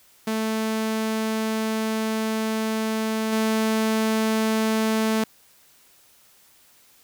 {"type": "tone with level steps", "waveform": "sawtooth", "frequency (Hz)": 220, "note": "A3", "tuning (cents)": 0, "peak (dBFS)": [-19, -16], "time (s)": [0.27, 5.24], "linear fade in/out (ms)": 5, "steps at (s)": 3.32, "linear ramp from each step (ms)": 10, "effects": ["white hiss -56 dBFS RMS until 7.03 s"]}